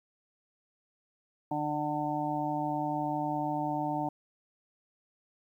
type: harmonic tone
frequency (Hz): 149.5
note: D3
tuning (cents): +31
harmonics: 1 / 2 / 4 / 5 / 6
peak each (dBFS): -39 / -34 / -39 / -34 / -35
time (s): 1.51-4.09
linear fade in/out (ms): 5
effects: 11-bit